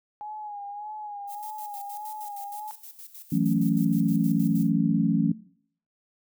sine tone with vibrato, 830.6 Hz, G#5, in tune, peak -34 dBFS, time 0.21-2.71 s, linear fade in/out 0 ms, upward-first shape sine, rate 1.7 Hz, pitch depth 51 cents each way
violet noise with tremolo, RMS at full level -43 dBFS, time 1.27-4.71 s, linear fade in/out 50 ms, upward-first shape square, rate 6.4 Hz, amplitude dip 70%
sine chord, F# minor seventh, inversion third, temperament equal, 164.81 / 185 / 220 / 277.2 Hz, E3 / F#3 / A3 / C#4, 0 / 0 / 0 / 0 cents, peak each -26 dBFS, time 3.32-5.32 s, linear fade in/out 5 ms
effects noise-tail reverb RT60 0.6 s tail -20 dB re dry

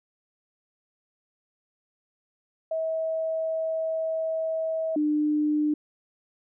sine tone pair in turn, 644 / 300.3 Hz, E5 / D4, -41 / +39 cents, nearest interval octave + minor second, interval 1320 cents, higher first, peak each -25 / -21 dBFS, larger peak second, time 2.71-4.96 / 4.96-5.74 s, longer first, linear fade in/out 5 ms, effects none

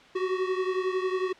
square beating tone pair, 370.2 / 381.2 Hz, F#4 / G4, +1 / -48 cents, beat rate 11 Hz, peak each -28 / -32 dBFS, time 0.15-1.33 s, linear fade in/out 10 ms, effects white hiss -52 dBFS RMS until 1.39 s + low-pass 3000 Hz 12 dB/octave

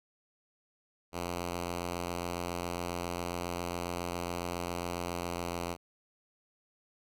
5% pulse tone with pitch glide, 87.31 to 86.61 Hz, F2 to F2, 0 to -14 cents, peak -23 dBFS, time 1.12-5.77 s, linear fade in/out 50 ms, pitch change -14 cents, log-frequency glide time 5.04-5.61 s, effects none

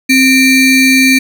square ring-modulated tone, 1046.5 Hz, C6, in tune, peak -3 dBFS, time 0.09-1.19 s, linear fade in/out 10 ms, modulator 1310 Hz, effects none

